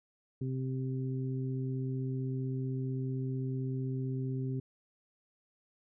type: harmonic tone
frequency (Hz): 130.81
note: C3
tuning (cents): 0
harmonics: 1 / 2 / 3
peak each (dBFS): -33 / -39 / -43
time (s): 0.41-4.6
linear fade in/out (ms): 5
effects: none